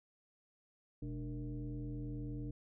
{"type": "tone with frequency modulation", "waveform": "sine", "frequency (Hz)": 125.4, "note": "B2", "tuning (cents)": 27, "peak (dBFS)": -39, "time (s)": [1.02, 2.51], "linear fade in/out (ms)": 5, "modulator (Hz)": 170, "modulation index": 1.2, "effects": []}